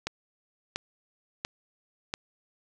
click train, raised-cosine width 0.2 ms, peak -13 dBFS, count 4, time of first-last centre 0.07-2.139 s, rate 1.45 Hz, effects none

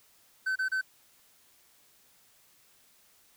triangle tone bursts, 1529 Hz, G6, 44 cents flat, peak -25 dBFS, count 3, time 0.46-0.814 s, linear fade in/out 10 ms, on 98 ms, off 30 ms, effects white hiss -63 dBFS RMS until 3.36 s

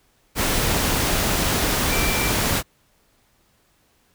sine tone in noise, 2349 Hz, D7, in tune, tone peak -27 dBFS, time 1.88-2.34 s, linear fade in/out 50 ms, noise pink, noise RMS -21 dBFS, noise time 0.35-2.63 s, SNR -9 dB, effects pink hiss -62 dBFS RMS until 4.14 s

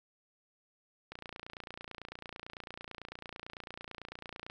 click train, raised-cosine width 0.3 ms, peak -27 dBFS, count 99, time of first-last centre 1.12-4.499 s, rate 29 Hz, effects none

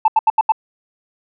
sine tone bursts, 880 Hz, A5, in tune, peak -7 dBFS, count 5, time 0.05-0.521 s, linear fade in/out 5 ms, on 31 ms, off 79 ms, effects tanh soft clip ceiling -6 dBFS

